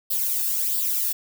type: noise with flanger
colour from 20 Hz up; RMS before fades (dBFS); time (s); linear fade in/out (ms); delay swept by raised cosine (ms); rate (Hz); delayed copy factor
violet; -24; 0.1-1.13; 10; 0.23 to 1.14; 1.5; +0.65
effects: none